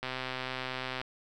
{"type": "click train", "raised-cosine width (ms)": 0.3, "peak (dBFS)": -19, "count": 128, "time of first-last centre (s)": [0.03, 1.014], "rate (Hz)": 129, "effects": []}